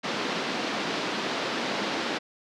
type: band-pass noise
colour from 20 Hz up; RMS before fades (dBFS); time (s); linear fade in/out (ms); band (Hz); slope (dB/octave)
pink; -30; 0.03-2.19; 20; 200 to 4900; 24
effects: none